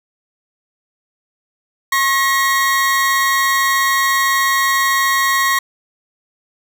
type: tone pair together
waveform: 40% pulse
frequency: 1083.1 / 1900 Hz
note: C#6 / A#6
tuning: -40 / +33 cents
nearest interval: minor seventh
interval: 973 cents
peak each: -15 dBFS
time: 1.92-5.59 s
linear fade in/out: 5 ms
effects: none